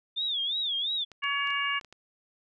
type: tone with vibrato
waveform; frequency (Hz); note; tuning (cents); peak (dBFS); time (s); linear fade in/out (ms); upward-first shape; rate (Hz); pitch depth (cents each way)
sine; 3522; A7; +1; -27; 0.16-1.05; 20; sine; 2.9; 160
type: clicks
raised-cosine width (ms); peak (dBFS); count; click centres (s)
0.2; -31; 7; 1.117 / 1.239 / 1.473 / 1.505 / 1.812 / 1.847 / 1.926
type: harmonic tone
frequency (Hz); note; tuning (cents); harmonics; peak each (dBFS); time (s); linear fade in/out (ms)
564; C#5; +30; 2 / 3 / 4 / 5; -32 / -32 / -32 / -32; 1.22-1.8; 20
effects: none